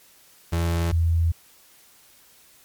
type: tone pair in turn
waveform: 35% pulse / sine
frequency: 84.4 / 83.14 Hz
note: E2 / E2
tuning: +41 / +15 cents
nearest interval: unison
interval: 26 cents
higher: first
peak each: -19 / -17 dBFS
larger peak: second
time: 0.52-0.92 / 0.92-1.32 s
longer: neither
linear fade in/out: 10 ms
effects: white hiss -54 dBFS RMS until 2.64 s + MP3 96 kbps